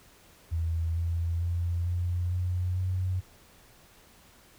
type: tone with pitch steps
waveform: sine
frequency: 82.41 / 84.29 / 86.21 / 88.17 / 90.18 / 92.24 Hz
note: E2 / E2 / F2 / F2 / F#2 / F#2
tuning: 0 / +39 / -22 / +17 / -44 / -5 cents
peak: -26 dBFS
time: 0.51-3.21 s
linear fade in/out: 20 ms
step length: 450 ms
effects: pink hiss -57 dBFS RMS until 4.58 s